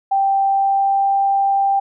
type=tone with pitch glide; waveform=sine; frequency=784 to 789 Hz; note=G5 to G5; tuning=0 to +11 cents; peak=-13 dBFS; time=0.11-1.8 s; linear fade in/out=10 ms; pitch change=+11 cents; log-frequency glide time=0.42-1.16 s; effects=none